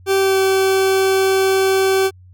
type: tone with pitch glide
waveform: 40% pulse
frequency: 388.1 to 384.1 Hz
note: G4 to G4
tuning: -17 to -35 cents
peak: -12 dBFS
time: 0.06-2.11 s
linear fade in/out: 50 ms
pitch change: -18 cents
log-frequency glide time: 0.18-0.39 s
effects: added 91 Hz sine -41 dBFS peak until 2.33 s